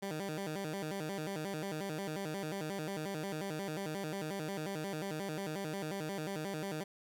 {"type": "tone with vibrato", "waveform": "15% pulse", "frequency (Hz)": 174.61, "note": "F3", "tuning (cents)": 0, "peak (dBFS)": -31, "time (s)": [0.02, 6.84], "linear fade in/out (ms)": 10, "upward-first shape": "square", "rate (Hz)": 5.6, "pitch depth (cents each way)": 210, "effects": []}